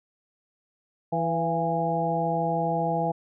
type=harmonic tone with a mistuned harmonic; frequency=164.81 Hz; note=E3; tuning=in tune; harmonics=1 / 2 / 3 / 4 / 5; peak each=-29 / -34 / -31 / -28 / -28 dBFS; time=1.12-3.12 s; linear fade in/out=10 ms; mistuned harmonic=4; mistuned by=+48 cents; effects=none